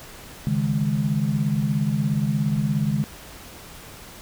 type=chord; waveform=sine; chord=C# suspended second; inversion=none; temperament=equal; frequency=138.59 / 155.56 / 207.7 Hz; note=C#3 / D#3 / G#3; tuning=0 / 0 / 0 cents; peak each=-24 dBFS; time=0.47-3.04 s; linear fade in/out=0 ms; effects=pink hiss -42 dBFS RMS until 4.21 s